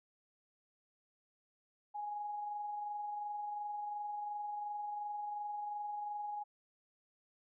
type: tone with amplitude modulation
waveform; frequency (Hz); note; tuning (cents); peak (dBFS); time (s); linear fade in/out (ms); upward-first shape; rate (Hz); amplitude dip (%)
sine; 830.6; G#5; 0; -37; 1.94-6.44; 20; sine; 22.8; 30
effects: none